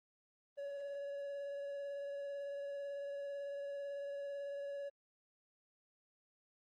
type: tone with vibrato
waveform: triangle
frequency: 564 Hz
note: C#5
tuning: 30 cents sharp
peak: -39 dBFS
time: 0.57-4.9 s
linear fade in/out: 20 ms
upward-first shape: sine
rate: 18 Hz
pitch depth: 15 cents each way
effects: Opus 32 kbps